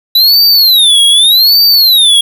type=tone with vibrato; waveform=square; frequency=3913 Hz; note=B7; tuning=17 cents flat; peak=-4 dBFS; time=0.15-2.21 s; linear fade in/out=5 ms; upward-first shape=sine; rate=0.84 Hz; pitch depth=290 cents each way; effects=7-bit